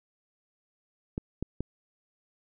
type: clicks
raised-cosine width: 3 ms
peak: -18 dBFS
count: 3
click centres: 1.179 / 1.426 / 1.606 s
effects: none